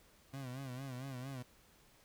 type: tone with vibrato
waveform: 30% pulse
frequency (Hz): 130.81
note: C3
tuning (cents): 0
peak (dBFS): -40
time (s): 0.33-1.43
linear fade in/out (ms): 10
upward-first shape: sine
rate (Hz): 4.4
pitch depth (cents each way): 100
effects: pink hiss -66 dBFS RMS until 2.04 s